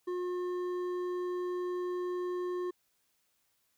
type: tone with hard clipping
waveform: triangle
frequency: 358.9 Hz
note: F4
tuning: 47 cents sharp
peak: -34 dBFS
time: 0.07-2.71 s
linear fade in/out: 10 ms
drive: 11 dB
effects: white hiss -75 dBFS RMS until 3.77 s